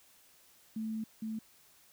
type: tone pair in turn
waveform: sine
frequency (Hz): 220 / 220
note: A3 / A3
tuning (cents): 0 / 0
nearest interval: unison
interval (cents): 0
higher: neither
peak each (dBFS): -34 / -35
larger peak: first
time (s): 0.76-1.04 / 1.22-1.39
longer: first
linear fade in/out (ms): 5
effects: white hiss -63 dBFS RMS until 1.92 s